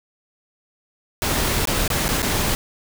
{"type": "noise with dropouts", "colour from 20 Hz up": "pink", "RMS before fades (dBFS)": -21, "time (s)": [1.22, 2.55], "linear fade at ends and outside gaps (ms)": 0, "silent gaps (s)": [[1.654, 1.673], [1.878, 1.902], [2.081, 2.089], [2.22, 2.228]], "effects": []}